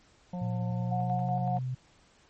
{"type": "harmonic tone", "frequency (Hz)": 178.9, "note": "F3", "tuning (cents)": 42, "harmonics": [1, 3, 4, 5], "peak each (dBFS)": [-33, -43, -45, -47], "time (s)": [0.33, 1.59], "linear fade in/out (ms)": 5}
{"type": "tone with pitch glide", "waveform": "sine", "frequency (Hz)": [116.54, 127.82], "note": ["A#2", "C3"], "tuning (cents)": [0, -40], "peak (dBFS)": -30, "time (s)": [0.41, 1.75], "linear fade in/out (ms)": 10, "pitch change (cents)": 160, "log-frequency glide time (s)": [0.67, 1.29]}
{"type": "tone with tremolo", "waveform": "sine", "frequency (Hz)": 725, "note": "F#5", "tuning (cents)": -35, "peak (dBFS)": -29, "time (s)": [0.91, 1.59], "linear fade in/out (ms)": 20, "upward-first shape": "square", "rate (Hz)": 5.3, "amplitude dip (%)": 40}
{"effects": ["pink hiss -62 dBFS RMS until 2.29 s", "MP3 32 kbps"]}